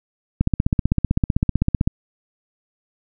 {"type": "click train", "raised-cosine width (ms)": 5, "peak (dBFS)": -4, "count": 24, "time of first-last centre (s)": [0.41, 1.875], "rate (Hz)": 15.7, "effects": []}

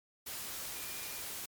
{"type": "tone in noise", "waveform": "sine", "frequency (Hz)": 2408, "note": "D7", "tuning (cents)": 43, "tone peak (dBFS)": -52, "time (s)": [0.75, 1.21], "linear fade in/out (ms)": 10, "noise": "white", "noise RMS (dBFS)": -42, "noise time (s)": [0.26, 1.46], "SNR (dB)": -13, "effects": ["MP3 96 kbps"]}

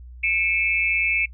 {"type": "tone cluster", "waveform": "sine", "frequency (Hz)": [2197, 2373, 2613], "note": ["C#7", "D7", "E7"], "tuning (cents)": [-16, 17, -16], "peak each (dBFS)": -23, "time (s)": [0.23, 1.26], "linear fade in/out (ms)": 10, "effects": ["noise-tail reverb RT60 0.1 s tail -26 dB re dry", "added 61 Hz sine -38 dBFS peak until 1.33 s"]}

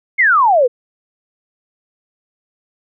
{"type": "exponential sweep", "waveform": "sine", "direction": "down", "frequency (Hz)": [2217, 463.4], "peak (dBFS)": -8, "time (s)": [0.18, 0.68], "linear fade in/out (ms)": 20, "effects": []}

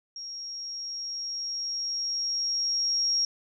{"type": "tone with level ramp", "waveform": "sine", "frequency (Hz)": 5588, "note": "F8", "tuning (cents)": 0, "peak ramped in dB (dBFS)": [-36, -22], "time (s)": [0.16, 3.25], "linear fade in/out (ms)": 2, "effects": []}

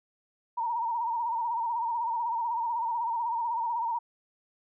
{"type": "tone with vibrato", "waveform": "sine", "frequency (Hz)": 932.3, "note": "A#5", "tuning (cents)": 0, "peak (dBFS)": -27, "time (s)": [0.57, 3.99], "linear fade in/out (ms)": 10, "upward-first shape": "sine", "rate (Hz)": 16, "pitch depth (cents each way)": 70, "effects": []}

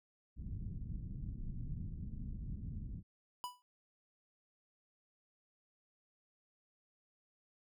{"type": "low-pass noise", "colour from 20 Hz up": "pink", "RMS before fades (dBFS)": -43, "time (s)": [0.36, 3.03], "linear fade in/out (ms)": 50, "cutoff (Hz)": 200, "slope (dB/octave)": 24}
{"type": "tone with exponential decay", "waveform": "square", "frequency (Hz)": 987.8, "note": "B5", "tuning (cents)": 0, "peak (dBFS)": -37, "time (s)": [3.44, 3.62], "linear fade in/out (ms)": 0, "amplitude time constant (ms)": 38}
{"effects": []}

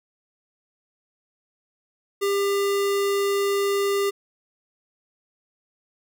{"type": "tone", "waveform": "square", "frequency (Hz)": 399.5, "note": "G4", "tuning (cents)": 33, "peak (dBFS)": -21, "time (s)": [2.21, 4.11], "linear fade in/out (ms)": 20, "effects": []}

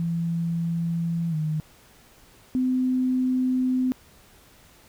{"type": "tone with pitch glide", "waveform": "sine", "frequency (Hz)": [167.9, 154.86], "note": ["E3", "D#3"], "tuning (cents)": [32, -8], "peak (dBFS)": -23, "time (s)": [0, 1.6], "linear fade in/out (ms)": 0, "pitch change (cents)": -140, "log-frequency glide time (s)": [1.3, 1.35]}
{"type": "tone", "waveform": "sine", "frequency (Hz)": 255.7, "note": "C4", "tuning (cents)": -40, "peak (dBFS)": -20, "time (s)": [2.55, 3.92], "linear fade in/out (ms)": 0}
{"effects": ["pink hiss -54 dBFS RMS until 4.88 s"]}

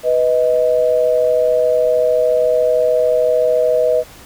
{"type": "tone pair together", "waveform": "sine", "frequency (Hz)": [493.9, 627.5], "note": ["B4", "D#5"], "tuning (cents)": [0, 15], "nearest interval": "major third", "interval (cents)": 415, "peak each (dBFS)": -14, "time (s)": [0.03, 4.04], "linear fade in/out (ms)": 50, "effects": ["pink hiss -40 dBFS RMS until 4.25 s"]}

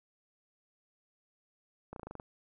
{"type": "slowing click train", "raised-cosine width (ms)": 1, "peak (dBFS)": -29, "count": 8, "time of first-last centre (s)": [1.93, 2.199], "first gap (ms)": 32, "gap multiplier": 1.06, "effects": []}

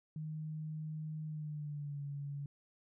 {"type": "tone with pitch glide", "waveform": "sine", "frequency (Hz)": [155.2, 142.32], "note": ["D#3", "C#3"], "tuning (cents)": [-4, 46], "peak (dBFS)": -39, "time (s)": [0.16, 2.46], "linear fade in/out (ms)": 2, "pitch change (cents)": -150, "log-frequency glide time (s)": [1.25, 2.02], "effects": []}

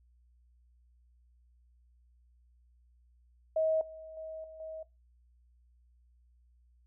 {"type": "tone with level steps", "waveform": "sine", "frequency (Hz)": 636, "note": "D#5", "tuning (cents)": 38, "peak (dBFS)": [-26, -45, -40, -47, -40], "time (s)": [3.56, 4.83], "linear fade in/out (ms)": 5, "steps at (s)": [3.81, 4.17, 4.44, 4.6], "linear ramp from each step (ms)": 2, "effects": ["noise-tail reverb RT60 0.2 s tail -18 dB re dry", "added 60 Hz sine -62 dBFS peak until 6.86 s"]}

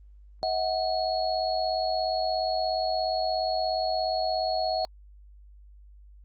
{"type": "tone cluster", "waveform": "sine", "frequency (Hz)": [640, 737, 4331], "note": ["D#5", "F#5", "C#8"], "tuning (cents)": [49, -7, -41], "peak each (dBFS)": [-28, -28, -33], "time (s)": [0.43, 4.85], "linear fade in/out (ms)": 0, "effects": ["added 50 Hz sine -48 dBFS peak until 6.24 s", "Opus 24 kbps"]}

